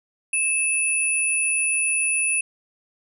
sine tone pair together, 2615 / 9822 Hz, E7 / D#9, -15 / -23 cents, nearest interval octave + major seventh, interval 2292 cents, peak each -22 dBFS, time 0.33-2.41 s, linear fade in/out 5 ms, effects none

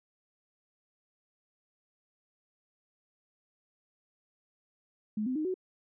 sine tone with pitch steps, 213.2 / 256.5 / 308.6 / 371.2 Hz, G#3 / C4 / D#4 / F#4, +46 / -34 / -14 / +6 cents, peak -29 dBFS, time 5.17-5.542 s, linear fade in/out 5 ms, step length 93 ms, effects none

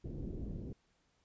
pink low-pass noise, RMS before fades -42 dBFS, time 0.04-0.73 s, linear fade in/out 5 ms, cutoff 390 Hz, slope 24 dB/octave, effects pink hiss -75 dBFS RMS until 1.24 s + resampled to 16000 Hz

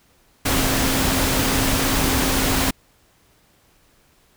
sine tone in noise, 265.1 Hz, C4, 23 cents sharp, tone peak -25 dBFS, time 0.45-2.71 s, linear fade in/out 10 ms, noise pink, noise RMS -20 dBFS, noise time 0.45-2.71 s, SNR -8 dB, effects pink hiss -58 dBFS RMS until 4.36 s

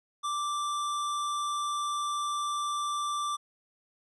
square tone, 1174.7 Hz, D6, in tune, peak -30 dBFS, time 0.23-3.37 s, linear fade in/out 20 ms, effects resampled to 24000 Hz

